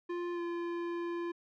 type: tone with pitch glide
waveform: square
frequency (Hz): 349.2 to 343.4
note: F4 to F4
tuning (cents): 0 to -29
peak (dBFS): -35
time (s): 0.09-1.32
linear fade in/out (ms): 10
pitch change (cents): -29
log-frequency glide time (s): 0.33-0.41
effects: low-pass 2000 Hz 12 dB/octave